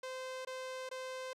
sawtooth tone bursts, 517 Hz, C5, 21 cents flat, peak -37 dBFS, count 3, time 0.03-1.332 s, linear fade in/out 5 ms, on 420 ms, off 21 ms, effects low-pass 8000 Hz 12 dB/octave + 13-bit

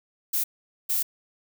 violet noise bursts at uneven times, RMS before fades -25 dBFS, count 2, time 0.33-0.44 / 0.89-1.03 s, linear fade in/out 10 ms, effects none

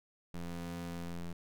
35% pulse ring-modulated tone, 86.2 Hz, F2, 22 cents flat, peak -34 dBFS, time 0.34-1.33 s, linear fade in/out 5 ms, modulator 85.8 Hz, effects none

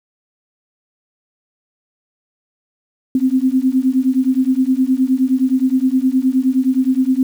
sine beating tone pair, 255.4 / 265 Hz, C4 / C4, -42 / +22 cents, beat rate 9.6 Hz, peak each -15 dBFS, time 3.15-7.23 s, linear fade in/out 2 ms, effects 7-bit

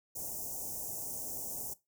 white band-stop noise, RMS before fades -40 dBFS, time 0.15-1.74 s, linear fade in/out 10 ms, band 850 to 5900 Hz, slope 48 dB/octave, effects noise-tail reverb RT60 0.2 s tail -18 dB re dry

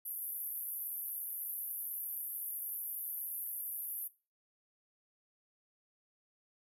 pink band-pass noise, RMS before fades -41 dBFS, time 0.05-4.08 s, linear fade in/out 10 ms, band 11000 to 14000 Hz, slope 96 dB/octave, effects noise-tail reverb RT60 0.3 s tail -18 dB re dry

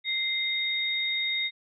sine tone pair together, 2093 / 3717 Hz, C7 / A#7, 0 / -6 cents, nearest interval minor seventh, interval 994 cents, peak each -29 / -28 dBFS, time 0.04-1.51 s, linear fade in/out 50 ms, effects none

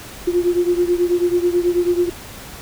sine beating tone pair, 349.2 / 358.4 Hz, F4 / F4, 0 / +45 cents, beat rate 9.2 Hz, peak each -16 / -19 dBFS, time 0.27-2.1 s, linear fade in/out 10 ms, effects added 50 Hz sine -46 dBFS peak until 2.61 s + pink hiss -36 dBFS RMS until 2.61 s

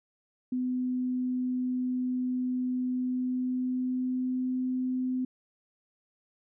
sine tone with pitch glide, 252.3 to 255.2 Hz, B3 to C4, +37 to -43 cents, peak -27 dBFS, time 0.52-5.25 s, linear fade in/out 5 ms, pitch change +20 cents, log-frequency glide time 2.9-4.58 s, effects none

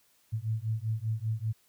sine beating tone pair, 108.2 / 113.3 Hz, A2 / A#2, -29 / -49 cents, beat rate 5.1 Hz, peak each -32 / -32 dBFS, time 0.32-1.53 s, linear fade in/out 20 ms, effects white hiss -67 dBFS RMS until 1.68 s

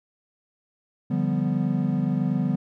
triangle chord, G dominant seventh, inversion second, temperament equal, 146.83 / 174.61 / 196 / 246.9 Hz, D3 / F3 / G3 / B3, 0 / 0 / 0 / 0 cents, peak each -25 dBFS, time 1.1-2.56 s, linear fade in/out 10 ms, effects none

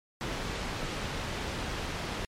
pink low-pass noise, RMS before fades -35 dBFS, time 0.21-2.25 s, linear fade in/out 0 ms, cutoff 4600 Hz, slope 12 dB/octave, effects MP3 64 kbps

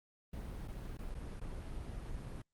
brown noise with dropouts, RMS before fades -43 dBFS, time 0.33-2.42 s, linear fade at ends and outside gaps 5 ms, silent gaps 0.677-0.681 / 0.972-0.988 / 1.145-1.149 / 1.4-1.412 s, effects Opus 32 kbps

